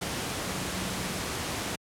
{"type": "tone in noise", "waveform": "sine", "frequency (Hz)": 185.1, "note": "F#3", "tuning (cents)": 1, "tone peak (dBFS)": -39, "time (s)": [0.46, 1.22], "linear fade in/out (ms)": 10, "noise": "pink", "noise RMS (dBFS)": -32, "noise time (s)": [0.01, 1.76], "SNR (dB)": -10, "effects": ["high-pass 80 Hz 12 dB/octave", "low-pass 11000 Hz 12 dB/octave"]}